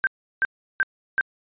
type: tone bursts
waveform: sine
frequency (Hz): 1568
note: G6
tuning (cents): 0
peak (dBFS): -17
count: 4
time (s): 0.04-1.21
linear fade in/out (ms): 0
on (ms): 30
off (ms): 350
effects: resampled to 8000 Hz